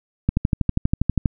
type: click train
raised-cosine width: 5 ms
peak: -5 dBFS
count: 13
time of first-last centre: 0.29-1.258 s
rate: 12.4 Hz
effects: none